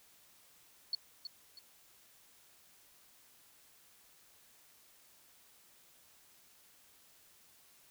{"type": "tone with echo", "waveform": "sine", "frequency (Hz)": 4400, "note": "C#8", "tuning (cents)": -14, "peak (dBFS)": -31, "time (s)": [0.93, 0.95], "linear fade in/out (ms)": 2, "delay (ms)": 320, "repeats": 2, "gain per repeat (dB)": -9, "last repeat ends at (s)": 1.59, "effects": ["white hiss -64 dBFS RMS until 7.9 s"]}